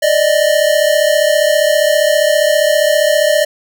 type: tone pair together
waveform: square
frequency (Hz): 589 / 624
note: D5 / D#5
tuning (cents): +5 / +5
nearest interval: minor second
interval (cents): 100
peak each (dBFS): -13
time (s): 0.02-3.45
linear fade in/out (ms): 10
effects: none